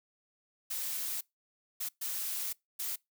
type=noise bursts at uneven times; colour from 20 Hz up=blue; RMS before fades=-36 dBFS; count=4; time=0.7-1.21 / 1.8-1.89 / 2.01-2.53 / 2.79-2.96 s; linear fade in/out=10 ms; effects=noise-tail reverb RT60 0.2 s tail -25 dB re dry